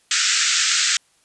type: band-pass noise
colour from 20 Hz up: white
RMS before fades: -19 dBFS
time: 0.11-0.97 s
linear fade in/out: 2 ms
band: 1300 to 7900 Hz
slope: 96 dB/octave
effects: white hiss -60 dBFS RMS until 1.24 s + resampled to 24000 Hz